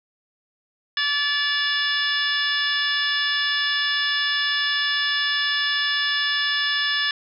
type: harmonic tone with a mistuned harmonic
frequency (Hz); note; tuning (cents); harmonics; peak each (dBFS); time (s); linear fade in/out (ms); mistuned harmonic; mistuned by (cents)
578; D5; -28; 2 / 3 / 4 / 5 / 6 / 7 / 8 / 9; -33 / -23 / -36 / -29 / -26 / -34 / -37 / -29; 0.97-7.11; 2; 5; -15
effects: none